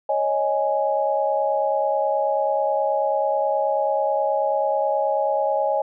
sine chord, C# suspended second, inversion none, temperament just, 554.4 / 623.7 / 831.5 Hz, C#5 / D#5 / G#5, 0 / +4 / +2 cents, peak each -23 dBFS, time 0.09-5.82 s, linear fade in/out 5 ms, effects none

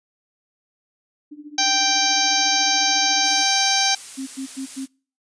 sine tone with tremolo, 296 Hz, D4, 14 cents sharp, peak -32 dBFS, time 1.31-3.45 s, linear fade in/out 10 ms, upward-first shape triangle, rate 14 Hz, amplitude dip 90%
harmonic tone, 784 Hz, G5, in tune, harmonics 1 / 2 / 3 / 4 / 5 / 6 / 7 / 8, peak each -23 / -27 / -27 / -28 / -24 / -25 / -25 / -23 dBFS, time 1.58-3.95 s, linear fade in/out 5 ms
blue noise, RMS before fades -34 dBFS, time 3.22-4.88 s, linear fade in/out 50 ms
sine tone bursts, 267.1 Hz, C4, 36 cents sharp, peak -26 dBFS, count 4, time 4.17-4.861 s, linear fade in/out 20 ms, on 100 ms, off 97 ms
effects noise-tail reverb RT60 0.4 s tail -25 dB re dry + resampled to 22050 Hz

